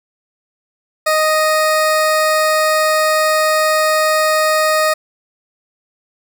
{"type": "tone", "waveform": "20% pulse", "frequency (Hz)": 622.3, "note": "D#5", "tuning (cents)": 0, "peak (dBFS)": -7, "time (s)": [1.06, 4.94], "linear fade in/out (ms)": 10, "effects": []}